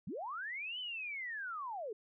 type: linear two-way sweep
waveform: sine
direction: up then down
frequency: 132 to 3068 to 393.4 Hz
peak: -39 dBFS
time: 0.07-1.93 s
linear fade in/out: 5 ms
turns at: 0.79 s
effects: none